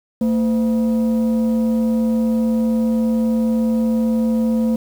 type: tone pair together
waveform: sine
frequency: 226.1 / 511 Hz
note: A3 / C5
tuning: +47 / -41 cents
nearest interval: octave + major second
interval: 1412 cents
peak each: -13 / -22 dBFS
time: 0.21-4.76 s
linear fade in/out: 5 ms
effects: tanh soft clip ceiling -12 dBFS + 7-bit